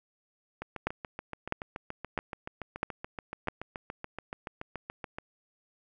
two click trains, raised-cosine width 0.5 ms, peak -22 / -13 dBFS, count 33 / 5, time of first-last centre 0.62-5.185 / 0.87-3.484 s, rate 7.01 / 1.53 Hz, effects none

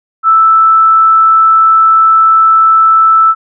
sine tone, 1318.5 Hz, E6, in tune, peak -3 dBFS, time 0.23-3.35 s, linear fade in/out 50 ms, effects none

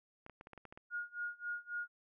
clicks, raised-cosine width 0.5 ms, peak -36 dBFS, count 9, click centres 0.264 / 0.297 / 0.411 / 0.471 / 0.533 / 0.577 / 0.653 / 0.725 / 0.775 s
sine tone with tremolo, 1432 Hz, F6, 43 cents sharp, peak -36 dBFS, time 0.9-1.88 s, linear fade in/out 50 ms, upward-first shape sine, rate 3.7 Hz, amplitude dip 95%
effects none

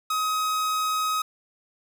45% pulse tone, 1265 Hz, D#6, 28 cents sharp, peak -23 dBFS, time 0.1-1.22 s, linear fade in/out 5 ms, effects none

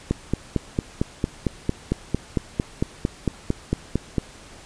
click train, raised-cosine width 3 ms, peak -7 dBFS, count 19, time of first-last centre 0.11-4.182 s, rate 4.42 Hz, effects pink hiss -45 dBFS RMS until 4.65 s + resampled to 22050 Hz

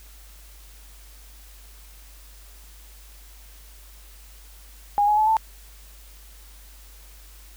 sine tone with pitch steps, 819 / 840.1 / 861.7 / 883.9 Hz, G#5 / G#5 / A5 / A5, -24 / +20 / -36 / +8 cents, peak -16 dBFS, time 4.98-5.368 s, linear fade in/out 0 ms, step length 97 ms, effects added 50 Hz sine -45 dBFS peak until 7.56 s + white hiss -51 dBFS RMS until 7.56 s

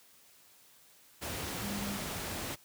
sine tone in noise, 202.4 Hz, G#3, 44 cents flat, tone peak -37 dBFS, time 1.61-1.98 s, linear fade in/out 20 ms, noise pink, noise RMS -38 dBFS, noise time 1.21-2.56 s, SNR -2 dB, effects white hiss -61 dBFS RMS until 2.64 s + high-pass 60 Hz 12 dB/octave

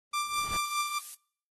pink noise with exponential growth, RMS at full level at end -38 dBFS, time 0.11-0.57 s, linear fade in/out 5 ms, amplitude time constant 100 ms
sawtooth tone with tremolo, 1182 Hz, D6, 11 cents sharp, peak -23 dBFS, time 0.13-0.99 s, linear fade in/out 10 ms, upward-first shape triangle, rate 4.9 Hz, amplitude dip 70%
violet noise, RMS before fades -39 dBFS, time 0.64-1.15 s, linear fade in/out 10 ms
effects noise-tail reverb RT60 0.6 s tail -26 dB re dry + AAC 32 kbps

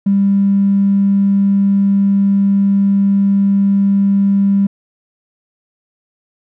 triangle tone, 198.2 Hz, G3, 19 cents sharp, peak -5 dBFS, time 0.06-4.67 s, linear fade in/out 10 ms, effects tanh soft clip ceiling -7 dBFS

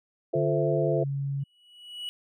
sine chord, F major seventh, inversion none, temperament equal, 349.2 / 440 / 523.3 / 659.3 Hz, F4 / A4 / C5 / E5, 0 / 0 / 0 / 0 cents, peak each -29 dBFS, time 0.33-1.04 s, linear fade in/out 10 ms
sine tone with pitch glide, 146.83 to 139.07 Hz, D3 to C#3, 0 to +6 cents, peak -27 dBFS, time 0.35-1.44 s, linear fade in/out 10 ms, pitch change -94 cents, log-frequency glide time 0.92-1.05 s
triangle tone with exponential growth, 2933 Hz, F#7, 16 cents flat, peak -29 dBFS, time 1.4-2.09 s, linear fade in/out 0 ms, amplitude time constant 150 ms
effects none

